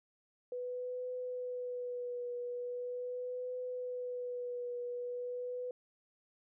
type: tone with vibrato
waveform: sine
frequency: 493.9 Hz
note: B4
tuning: in tune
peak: -37 dBFS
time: 0.52-5.71 s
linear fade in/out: 2 ms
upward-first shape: triangle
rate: 0.41 Hz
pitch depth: 29 cents each way
effects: none